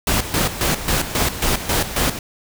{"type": "noise with tremolo", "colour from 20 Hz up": "pink", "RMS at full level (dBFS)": -18, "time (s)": [0.07, 2.19], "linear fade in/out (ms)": 2, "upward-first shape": "square", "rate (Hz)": 3.7, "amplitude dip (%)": 70, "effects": []}